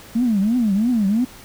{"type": "tone with vibrato", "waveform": "sine", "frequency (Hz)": 220, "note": "A3", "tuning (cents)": 0, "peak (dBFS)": -14, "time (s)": [0.15, 1.25], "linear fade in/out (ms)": 10, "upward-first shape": "triangle", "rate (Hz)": 3, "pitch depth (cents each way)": 270, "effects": ["tanh soft clip ceiling -10 dBFS", "pink hiss -42 dBFS RMS until 1.44 s"]}